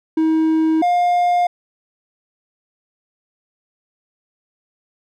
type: tone pair in turn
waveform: triangle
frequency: 318.5 / 707.8 Hz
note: D#4 / F5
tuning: +41 / +23 cents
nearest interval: octave + major second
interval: 1382 cents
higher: second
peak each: -11 dBFS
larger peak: neither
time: 0.17-0.82 / 0.82-1.47 s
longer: neither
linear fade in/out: 5 ms
effects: none